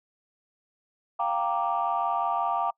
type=chord; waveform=sine; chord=G minor seventh; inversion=third; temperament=equal; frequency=698.5 / 784 / 932.3 / 1174.7 Hz; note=F5 / G5 / Bb5 / D6; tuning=0 / 0 / 0 / 0 cents; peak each=-29 dBFS; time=1.19-2.71 s; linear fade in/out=10 ms; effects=noise-tail reverb RT60 0.1 s tail -26 dB re dry + tanh soft clip ceiling -16 dBFS